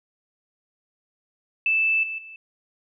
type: tone with level steps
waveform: sine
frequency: 2637 Hz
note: E7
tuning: in tune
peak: -18 / -28 / -39 dBFS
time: 1.66-2.36 s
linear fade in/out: 2 ms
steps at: 2.03 / 2.18 s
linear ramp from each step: 5 ms
effects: none